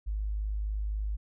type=tone; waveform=sine; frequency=51.91 Hz; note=G#1; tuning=in tune; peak=-29 dBFS; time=0.06-1.17 s; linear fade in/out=20 ms; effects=none